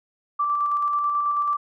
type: tone with tremolo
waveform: sine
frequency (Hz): 1169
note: D6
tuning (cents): -8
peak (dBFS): -19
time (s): 0.39-1.57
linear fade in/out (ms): 10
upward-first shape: square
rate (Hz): 9.2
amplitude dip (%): 25
effects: none